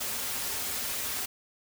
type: noise with comb filter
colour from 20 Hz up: white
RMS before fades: -33 dBFS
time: 0-1.26 s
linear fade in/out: 10 ms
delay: 6 ms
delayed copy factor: -0.5
effects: none